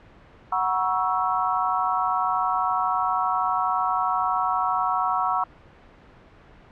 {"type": "chord", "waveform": "sine", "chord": "F# dominant seventh", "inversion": "none", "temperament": "equal with one note detuned", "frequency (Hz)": [740, 956.3, 1108.7, 1318.5], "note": ["F#5", "A#5", "C#6", "E6"], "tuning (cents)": [0, 44, 0, 0], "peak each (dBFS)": -26, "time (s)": [0.52, 5.44], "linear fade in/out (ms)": 5, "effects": ["pink hiss -50 dBFS RMS until 6.71 s", "low-pass 2000 Hz 12 dB/octave"]}